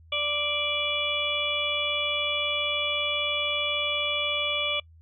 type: harmonic tone with a mistuned harmonic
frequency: 587.3 Hz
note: D5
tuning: in tune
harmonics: 1 / 2 / 4 / 5 / 6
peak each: -33 / -35 / -30 / -31 / -30 dBFS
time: 0.12-4.8 s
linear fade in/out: 5 ms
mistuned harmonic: 6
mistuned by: -60 cents
effects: noise-tail reverb RT60 0.1 s tail -26 dB re dry + added 81 Hz sine -50 dBFS peak until 5.01 s